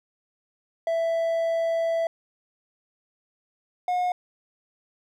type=tone pair in turn; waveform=triangle; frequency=662 / 721.1 Hz; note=E5 / F#5; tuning=+7 / -45 cents; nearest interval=minor second; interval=148 cents; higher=second; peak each=-20 dBFS; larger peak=neither; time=0.87-2.07 / 3.88-4.12 s; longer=first; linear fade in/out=2 ms; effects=none